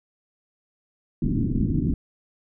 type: low-pass noise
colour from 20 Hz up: white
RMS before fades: -23 dBFS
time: 1.22-1.94 s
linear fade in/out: 2 ms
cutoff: 300 Hz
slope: 48 dB/octave
effects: none